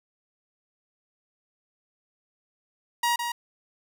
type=tone with echo; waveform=sawtooth; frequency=950 Hz; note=A#5; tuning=33 cents sharp; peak=-18 dBFS; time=3.03-3.16 s; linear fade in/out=5 ms; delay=160 ms; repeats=1; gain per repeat=-6 dB; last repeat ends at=3.32 s; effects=none